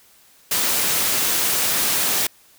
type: high-pass noise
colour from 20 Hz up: white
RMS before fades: -20 dBFS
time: 0.51-2.27 s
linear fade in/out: 5 ms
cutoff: 110 Hz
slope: 12 dB/octave
effects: white hiss -53 dBFS RMS until 2.58 s